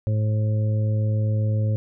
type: harmonic tone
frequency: 107.5 Hz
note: A2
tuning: 40 cents flat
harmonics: 1 / 2 / 3 / 4 / 5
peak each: -19 / -33 / -40 / -41 / -34 dBFS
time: 0.07-1.76 s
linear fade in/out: 0 ms
effects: none